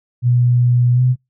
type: tone with pitch glide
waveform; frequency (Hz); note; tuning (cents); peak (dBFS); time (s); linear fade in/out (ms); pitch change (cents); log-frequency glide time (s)
sine; 122.4 to 126.5; B2 to B2; -15 to +42; -10; 0.22-1.16; 50; +57; 0.94-1.01
effects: noise-tail reverb RT60 0.2 s tail -26 dB re dry